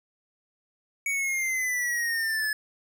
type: exponential sweep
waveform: square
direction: down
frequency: 2252 to 1712 Hz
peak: -26 dBFS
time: 1.06-2.53 s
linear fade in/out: 2 ms
effects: none